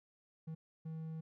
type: tone bursts at uneven times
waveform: triangle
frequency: 160 Hz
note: D#3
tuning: 49 cents sharp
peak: -39 dBFS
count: 2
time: 0.47-0.55 / 0.85-1.21 s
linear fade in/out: 10 ms
effects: none

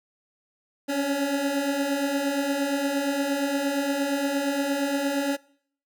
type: beating tone pair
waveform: 25% pulse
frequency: 273.3 / 281.9 Hz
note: C#4 / C#4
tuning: -24 / +29 cents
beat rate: 8.6 Hz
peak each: -27 / -21 dBFS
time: 0.88-5.37 s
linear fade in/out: 20 ms
effects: noise-tail reverb RT60 0.6 s tail -23 dB re dry

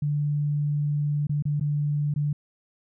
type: tone with dropouts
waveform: sine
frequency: 146.83 Hz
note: D3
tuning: in tune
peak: -22 dBFS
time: 0.02-2.33 s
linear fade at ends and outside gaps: 5 ms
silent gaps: 1.27-1.294 / 1.424-1.453 / 1.598-1.609 / 2.14-2.16 s
effects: none

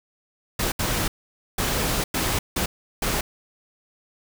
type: noise bursts at uneven times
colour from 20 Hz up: pink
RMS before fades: -24 dBFS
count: 6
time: 0.59-0.72 / 0.79-1.08 / 1.58-2.04 / 2.14-2.39 / 2.56-2.66 / 3.02-3.21 s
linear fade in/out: 5 ms
effects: none

